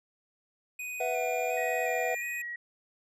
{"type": "tone with vibrato", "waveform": "square", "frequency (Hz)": 2452, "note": "D#7", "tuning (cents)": -26, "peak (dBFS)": -36, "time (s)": [0.79, 2.42], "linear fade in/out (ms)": 5, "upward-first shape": "square", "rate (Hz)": 1.4, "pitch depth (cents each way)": 27}
{"type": "chord", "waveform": "triangle", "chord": "B suspended fourth", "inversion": "none", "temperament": "equal", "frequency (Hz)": [493.9, 659.3, 740], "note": ["B4", "E5", "F#5"], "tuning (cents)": [0, 0, 0], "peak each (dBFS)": -31, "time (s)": [1, 2.15], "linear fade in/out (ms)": 5}
{"type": "tone", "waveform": "sine", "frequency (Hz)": 1910, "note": "A#6", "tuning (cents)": 42, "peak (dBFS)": -35, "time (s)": [1.57, 2.56], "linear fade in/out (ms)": 5}
{"effects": ["resampled to 32000 Hz"]}